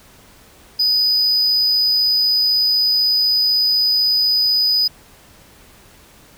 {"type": "tone", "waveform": "triangle", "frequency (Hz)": 4978, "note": "D#8", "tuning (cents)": 0, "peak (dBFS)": -12, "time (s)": [0.79, 4.88], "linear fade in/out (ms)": 10, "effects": ["pink hiss -47 dBFS RMS until 6.37 s"]}